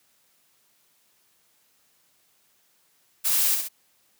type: noise with echo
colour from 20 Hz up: blue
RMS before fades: -23 dBFS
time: 3.24-3.56 s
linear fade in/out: 20 ms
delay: 64 ms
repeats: 2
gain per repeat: -5 dB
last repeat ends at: 3.688 s
effects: white hiss -65 dBFS RMS until 4.19 s + high-pass 80 Hz 12 dB/octave